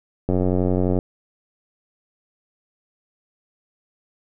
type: click train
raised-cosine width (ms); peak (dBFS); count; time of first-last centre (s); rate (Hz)
2; -8; 65; 0.29-0.989; 91.6
effects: none